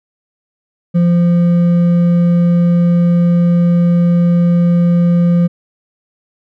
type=tone with hard clipping; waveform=triangle; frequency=173.1 Hz; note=F3; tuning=15 cents flat; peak=-9 dBFS; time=0.94-5.48 s; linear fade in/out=20 ms; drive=8 dB; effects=none